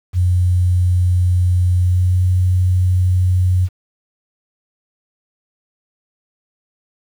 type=tone with pitch glide; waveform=sine; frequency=90 to 91.31 Hz; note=F#2 to F#2; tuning=-47 to -22 cents; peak=-11 dBFS; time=0.13-3.69 s; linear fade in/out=50 ms; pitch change=+25 cents; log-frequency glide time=1.81-2.25 s; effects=7-bit